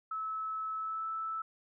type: tone with pitch glide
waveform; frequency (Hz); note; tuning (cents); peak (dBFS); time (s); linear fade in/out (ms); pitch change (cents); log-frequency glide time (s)
sine; 1300 to 1315.1; E6 to E6; -24 to -4; -34; 0.11-1.42; 5; +20; 0.76-1.07
effects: none